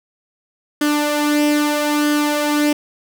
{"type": "tone with flanger", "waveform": "sawtooth", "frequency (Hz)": 296, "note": "D4", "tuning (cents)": 14, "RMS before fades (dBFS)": -17, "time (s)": [0.81, 2.73], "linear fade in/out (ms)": 5, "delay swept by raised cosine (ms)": [0.62, 3.02], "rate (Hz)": 0.78, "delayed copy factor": 0.55, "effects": []}